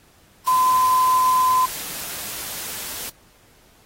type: tone in noise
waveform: sine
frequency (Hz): 1020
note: C6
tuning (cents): -44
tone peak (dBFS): -14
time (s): 0.47-1.66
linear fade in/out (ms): 10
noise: white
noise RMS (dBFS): -31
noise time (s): 0.46-3.1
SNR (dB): +14
effects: pink hiss -55 dBFS RMS until 3.85 s + AAC 48 kbps